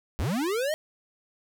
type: linear sweep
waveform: square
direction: up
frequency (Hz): 52.1 to 641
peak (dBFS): -26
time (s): 0.19-0.74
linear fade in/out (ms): 0
effects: none